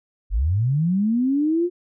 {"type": "linear sweep", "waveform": "sine", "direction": "up", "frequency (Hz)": [41.2, 359.7], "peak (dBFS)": -17, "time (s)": [0.3, 1.7], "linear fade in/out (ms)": 50, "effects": []}